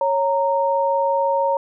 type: tone pair together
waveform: sine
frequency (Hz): 552 / 926.1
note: C#5 / A#5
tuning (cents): -7 / -12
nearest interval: major sixth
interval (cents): 895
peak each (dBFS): -19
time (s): 0.01-1.57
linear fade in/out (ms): 2
effects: none